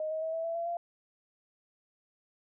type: tone with pitch steps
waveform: sine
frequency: 622.3 / 632.8 / 643.5 / 654.4 / 665.4 / 676.7 / 688.1 Hz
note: D#5 / D#5 / E5 / E5 / E5 / E5 / F5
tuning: 0 / +29 / -42 / -13 / +16 / +45 / -26 cents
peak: -31 dBFS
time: 0-0.77 s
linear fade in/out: 2 ms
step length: 110 ms
effects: none